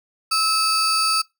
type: tone pair together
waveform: 35% pulse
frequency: 1300 / 4633 Hz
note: E6 / D8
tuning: -24 / -24 cents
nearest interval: octave + minor seventh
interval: 2200 cents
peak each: -19 dBFS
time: 0.31-1.22 s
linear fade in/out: 10 ms
effects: noise-tail reverb RT60 0.2 s tail -21 dB re dry